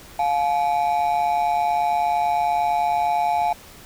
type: ring-modulated tone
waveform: triangle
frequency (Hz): 780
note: G5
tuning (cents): -9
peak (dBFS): -13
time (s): 0.19-3.53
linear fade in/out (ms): 5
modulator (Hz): 74.4
effects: pink hiss -44 dBFS RMS until 3.85 s